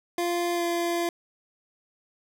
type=tone with pitch glide; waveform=25% pulse; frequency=347.2 to 343 Hz; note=F4 to F4; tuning=-10 to -31 cents; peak=-21 dBFS; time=0.18-1.09 s; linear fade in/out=2 ms; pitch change=-21 cents; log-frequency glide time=0.54-0.63 s; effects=none